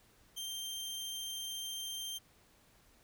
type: tone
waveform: sawtooth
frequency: 3157 Hz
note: G7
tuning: 12 cents sharp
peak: -36 dBFS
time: 0.36-2.19 s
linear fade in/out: 20 ms
effects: pink hiss -66 dBFS RMS until 3.03 s